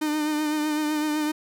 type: tone with vibrato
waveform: 45% pulse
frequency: 303.4 Hz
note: D#4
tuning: 44 cents flat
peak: -23 dBFS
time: 0.01-1.32 s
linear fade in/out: 10 ms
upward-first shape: triangle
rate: 7.9 Hz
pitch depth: 38 cents each way
effects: none